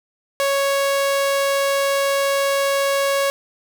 sawtooth tone, 554.4 Hz, C#5, in tune, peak -13 dBFS, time 0.4-3.3 s, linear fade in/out 0 ms, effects none

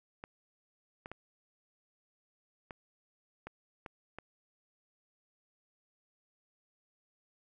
clicks, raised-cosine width 0.5 ms, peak -28 dBFS, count 7, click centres 0.239 / 1.059 / 1.116 / 2.708 / 3.47 / 3.862 / 4.186 s, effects none

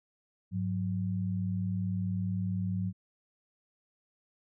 sine tone pair together, 102.3 / 182.28 Hz, G#2 / F#3, -26 / -26 cents, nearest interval minor seventh, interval 1000 cents, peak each -32 / -32 dBFS, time 0.51-2.93 s, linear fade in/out 50 ms, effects none

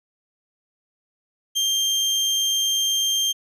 30% pulse tone, 3177 Hz, G7, 23 cents sharp, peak -16 dBFS, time 1.55-3.33 s, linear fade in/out 20 ms, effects resampled to 32000 Hz

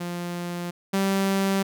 sawtooth tone pair in turn, 174.61 / 194.64 Hz, F3 / G3, 0 / -12 cents, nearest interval major second, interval 188 cents, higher second, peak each -25 / -17 dBFS, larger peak second, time 0-0.71 / 0.93-1.63 s, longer first, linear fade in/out 10 ms, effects none

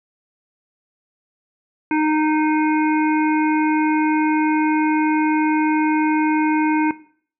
harmonic tone, 308.6 Hz, D#4, 14 cents flat, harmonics 1 / 3 / 5 / 7 / 8, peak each -17 / -23 / -28 / -29 / -30 dBFS, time 1.91-6.91 s, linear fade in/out 2 ms, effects noise-tail reverb RT60 0.5 s tail -17 dB re dry

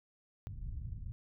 white low-pass noise, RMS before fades -42 dBFS, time 0.47-1.12 s, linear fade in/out 0 ms, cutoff 110 Hz, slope 24 dB/octave, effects none

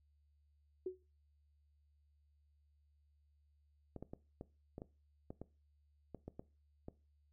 sine tone with exponential decay, 370 Hz, F#4, in tune, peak -35 dBFS, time 0.86-1.03 s, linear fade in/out 5 ms, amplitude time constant 36 ms
clicks, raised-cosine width 2 ms, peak -33 dBFS, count 12, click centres 3.963 / 4.026 / 4.135 / 4.411 / 4.781 / 4.819 / 5.305 / 5.416 / 6.147 / 6.28 / 6.395 / 6.884 s
effects noise-tail reverb RT60 0.3 s tail -19 dB re dry + added 73 Hz sine -70 dBFS peak until 7.32 s

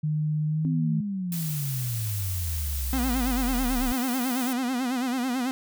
sine tone with pitch glide, 152.7 to 159.18 Hz, D#3 to D#3, -32 to +40 cents, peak -23 dBFS, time 0.03-1.01 s, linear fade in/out 10 ms, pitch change +72 cents, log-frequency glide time 0.47-0.69 s
sine exponential sweep, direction down, 266.3 to 32.7 Hz, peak -27 dBFS, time 0.65-3.92 s, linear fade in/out 0 ms
blue noise, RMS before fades -35 dBFS, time 1.32-4.53 s, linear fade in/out 2 ms
45% pulse tone with vibrato, 252.6 Hz, B3, 39 cents sharp, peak -25 dBFS, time 2.93-5.51 s, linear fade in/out 0 ms, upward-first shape sine, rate 9.1 Hz, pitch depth 100 cents each way
effects none

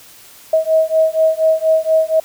sine beating tone pair, 636 / 640.2 Hz, D#5 / D#5, +38 / +49 cents, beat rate 4.2 Hz, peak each -14 dBFS, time 0.53-2.2 s, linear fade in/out 5 ms, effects white hiss -42 dBFS RMS until 2.24 s

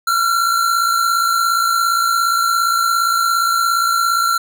square tone pair together, 1359.7 / 1417 Hz, F6 / F6, -47 / +25 cents, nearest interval minor second, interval 72 cents, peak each -15 / -22 dBFS, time 0.07-4.38 s, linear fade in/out 5 ms, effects none

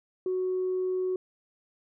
sine tone, 370 Hz, F#4, in tune, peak -25 dBFS, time 0.26-1.16 s, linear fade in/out 2 ms, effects tanh soft clip ceiling -22 dBFS

